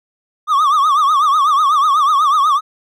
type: tone with vibrato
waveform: triangle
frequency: 1174.7 Hz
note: D6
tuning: in tune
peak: -8 dBFS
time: 0.47-2.61 s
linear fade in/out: 50 ms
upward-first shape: triangle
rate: 8.1 Hz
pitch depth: 160 cents each way
effects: none